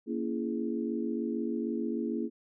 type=chord; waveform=sine; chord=A# half-diminished seventh; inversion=none; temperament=just; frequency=233.1 / 279.7 / 335.6 / 419.5 Hz; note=A#3 / C#4 / E4 / G#4; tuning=0 / +16 / +31 / +17 cents; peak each=-33 / -37 / -35 / -38 dBFS; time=0.06-2.3 s; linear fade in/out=50 ms; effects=none